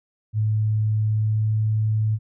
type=tone with pitch glide; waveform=sine; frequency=107.8 to 108.55 Hz; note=A2 to A2; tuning=-35 to -23 cents; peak=-18 dBFS; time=0.33-2.19 s; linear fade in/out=50 ms; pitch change=+12 cents; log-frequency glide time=1.06-1.58 s; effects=none